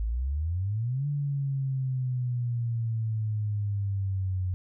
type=exponential two-way sweep; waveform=sine; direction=up then down; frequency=51.8 to 145.6 to 90.9 Hz; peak=-26 dBFS; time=0-4.54 s; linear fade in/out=0 ms; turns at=1.07 s; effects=none